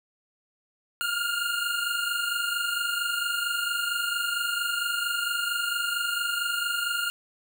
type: tone pair together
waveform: 25% pulse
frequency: 1396.9 / 1421.3 Hz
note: F6 / F6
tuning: 0 / +30 cents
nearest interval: unison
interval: 30 cents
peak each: -26 / -25 dBFS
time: 1.01-7.1 s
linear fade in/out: 0 ms
effects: none